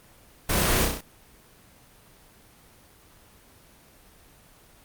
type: noise with echo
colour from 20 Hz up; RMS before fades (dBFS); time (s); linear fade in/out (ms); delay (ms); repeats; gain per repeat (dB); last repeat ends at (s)
pink; -24; 0.49-0.85; 5; 32; 5; -3; 1.01
effects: pink hiss -54 dBFS RMS until 4.84 s + Opus 24 kbps